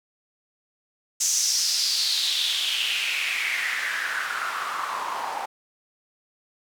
white noise with band-pass filter sweep, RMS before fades -26 dBFS, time 1.2-5.46 s, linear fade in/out 10 ms, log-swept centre 6500 to 830 Hz, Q 4.4, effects none

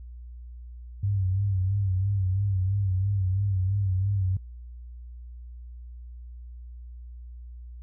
sine tone with vibrato, 96.7 Hz, G2, 23 cents flat, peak -22 dBFS, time 1.03-4.37 s, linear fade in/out 5 ms, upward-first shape sine, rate 3 Hz, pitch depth 81 cents each way, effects added 60 Hz sine -39 dBFS peak until 7.82 s

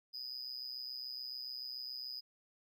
triangle tone with amplitude modulation, 4978 Hz, D#8, in tune, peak -37 dBFS, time 0.13-2.21 s, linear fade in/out 20 ms, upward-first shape sine, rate 127 Hz, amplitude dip 80%, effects none

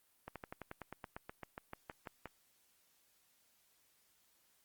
slowing click train, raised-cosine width 0.5 ms, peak -29 dBFS, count 17, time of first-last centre 0.28-2.257 s, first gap 77 ms, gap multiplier 1.06, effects white hiss -73 dBFS RMS until 4.64 s + Opus 32 kbps

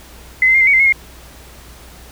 sine tone with pitch steps, 2039 / 2068 / 2121 / 2070 / 2238 / 2079 / 2173 / 2133 Hz, C7 / C7 / C7 / C7 / C#7 / C7 / C#7 / C7, -45 / -21 / +23 / -19 / +16 / -12 / -35 / +33 cents, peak -8 dBFS, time 0.42-0.924 s, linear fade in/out 2 ms, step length 63 ms, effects added 60 Hz sine -40 dBFS peak until 2.11 s + pink hiss -41 dBFS RMS until 2.11 s

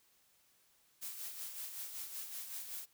blue noise with tremolo, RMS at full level -43 dBFS, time 1.01-2.86 s, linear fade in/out 20 ms, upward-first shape sine, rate 5.3 Hz, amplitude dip 50%, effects white hiss -71 dBFS RMS until 2.93 s

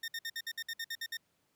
20% pulse tone bursts, 1828 Hz, A#6, 34 cents flat, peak -31 dBFS, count 11, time 0.03-1.171 s, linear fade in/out 5 ms, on 51 ms, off 58 ms, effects pink hiss -75 dBFS RMS until 1.55 s + high-pass 100 Hz 12 dB/octave

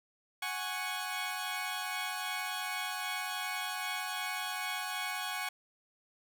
15% pulse chord, F# suspended second, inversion none, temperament equal, 740 / 830.6 / 1108.7 Hz, F#5 / G#5 / C#6, 0 / 0 / 0 cents, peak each -33 dBFS, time 0.42-5.49 s, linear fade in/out 5 ms, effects none

